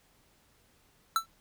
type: tone with exponential decay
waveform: square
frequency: 1331 Hz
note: E6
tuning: 16 cents sharp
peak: -21 dBFS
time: 1.16-1.26 s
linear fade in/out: 1 ms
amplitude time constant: 21 ms
effects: pink hiss -66 dBFS RMS until 1.4 s